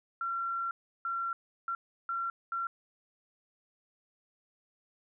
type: tone bursts at uneven times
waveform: sine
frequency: 1365 Hz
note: F6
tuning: 40 cents flat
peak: -31 dBFS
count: 5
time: 0.21-0.71 / 1.05-1.33 / 1.68-1.75 / 2.09-2.3 / 2.52-2.67 s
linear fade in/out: 2 ms
effects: none